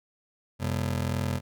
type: ring-modulated tone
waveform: 30% pulse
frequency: 111.1 Hz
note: A2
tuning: 17 cents sharp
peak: -21 dBFS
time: 0.59-1.41 s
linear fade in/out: 50 ms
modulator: 21.2 Hz
effects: none